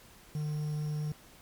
triangle tone with quantisation, 150.8 Hz, D3, 46 cents sharp, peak -29 dBFS, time 0.35-1.12 s, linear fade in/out 2 ms, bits 9, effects pink hiss -56 dBFS RMS until 1.41 s + MP3 96 kbps

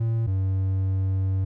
triangle tone pair in turn, 113.9 / 95.39 Hz, A#2 / G2, -40 / -47 cents, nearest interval minor third, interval 307 cents, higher first, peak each -19 dBFS, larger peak neither, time 0-0.27 / 0.27-1.45 s, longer second, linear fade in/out 10 ms, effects none

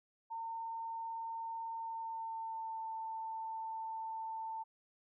sine tone with pitch glide, 909 to 892.4 Hz, A#5 to A5, -44 to +24 cents, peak -39 dBFS, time 0.3-4.64 s, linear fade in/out 20 ms, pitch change -32 cents, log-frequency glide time 1.73-2.89 s, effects none

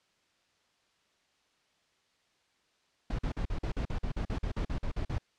brown noise bursts, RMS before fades -32 dBFS, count 16, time 3.1-5.183 s, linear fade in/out 5 ms, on 88 ms, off 45 ms, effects white hiss -71 dBFS RMS until 5.38 s + low-pass 5000 Hz 12 dB/octave

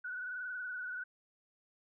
sine tone with frequency modulation, 1480 Hz, F#6, in tune, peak -38 dBFS, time 0.04-1.04 s, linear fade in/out 10 ms, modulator 21.2 Hz, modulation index 1.9, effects none

